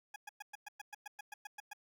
20% pulse tone bursts, 830.6 Hz, G#5, in tune, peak -39 dBFS, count 13, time 0.14-1.733 s, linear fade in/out 5 ms, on 21 ms, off 110 ms, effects none

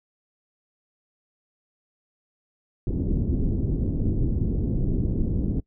pink low-pass noise, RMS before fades -24 dBFS, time 2.87-5.6 s, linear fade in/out 2 ms, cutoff 330 Hz, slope 24 dB/octave, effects noise-tail reverb RT60 0.1 s tail -22 dB re dry

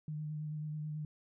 sine tone with vibrato, 152.3 Hz, D#3, 37 cents flat, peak -37 dBFS, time 0.08-1.05 s, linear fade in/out 2 ms, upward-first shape sine, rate 9.2 Hz, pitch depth 20 cents each way, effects none

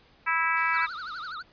harmonic tone, 327.8 Hz, E4, 10 cents flat, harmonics 3 / 4 / 5 / 6 / 7 / 8, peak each -30 / -28 / -29 / -31 / -30 / -36 dBFS, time 0.26-0.87 s, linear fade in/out 20 ms
violet noise, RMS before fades -38 dBFS, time 0.57-1.32 s, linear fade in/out 0 ms
square tone with vibrato, 1349 Hz, E6, 40 cents sharp, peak -35 dBFS, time 0.73-1.43 s, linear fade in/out 20 ms, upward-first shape triangle, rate 12 Hz, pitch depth 230 cents each way
effects pink hiss -59 dBFS RMS until 1.52 s + resampled to 11025 Hz

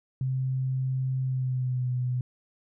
sine tone with pitch glide, 130.81 to 125.34 Hz, C3 to B2, 0 to +26 cents, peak -25 dBFS, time 0.21-2.21 s, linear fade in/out 2 ms, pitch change -74 cents, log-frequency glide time 1.22-1.9 s, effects none

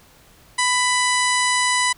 harmonic tone with a mistuned harmonic, 994 Hz, B5, 11 cents sharp, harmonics 1 / 2 / 3 / 4 / 5 / 6 / 7 / 8 / 9 / 10, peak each -21 / -21 / -28 / -27 / -30 / -31 / -32 / -29 / -28 / -33 dBFS, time 0.58-1.93 s, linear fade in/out 10 ms, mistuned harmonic 9, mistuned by +49 cents, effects pink hiss -51 dBFS RMS until 1.97 s

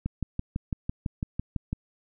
click train, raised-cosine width 5 ms, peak -16 dBFS, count 11, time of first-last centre 0.06-1.729 s, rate 5.99 Hz, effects none

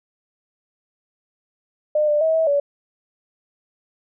sine tone with pitch steps, 605 / 594 / 641 / 646 / 571 Hz, D#5 / D5 / E5 / E5 / D5, -49 / +20 / -49 / -35 / -49 cents, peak -15 dBFS, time 1.95-2.6 s, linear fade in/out 5 ms, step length 130 ms, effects none

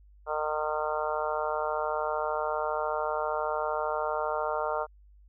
harmonic tone, 152.9 Hz, D#3, 30 cents flat, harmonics 3 / 4 / 5 / 6 / 7 / 8 / 9, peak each -35 / -32 / -36 / -35 / -38 / -37 / -37 dBFS, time 0.26-4.87 s, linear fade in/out 50 ms, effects added 50 Hz sine -53 dBFS peak until 5.28 s

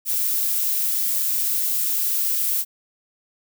violet noise, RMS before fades -22 dBFS, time 0.05-2.65 s, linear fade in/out 50 ms, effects none

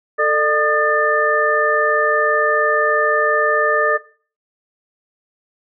sine tone cluster, 443.5 / 601 / 1224 / 1777 Hz, A4 / D5 / D#6 / A6, +14 / +40 / -29 / +17 cents, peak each -19 dBFS, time 0.18-3.98 s, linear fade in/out 20 ms, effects noise-tail reverb RT60 0.4 s tail -17 dB re dry

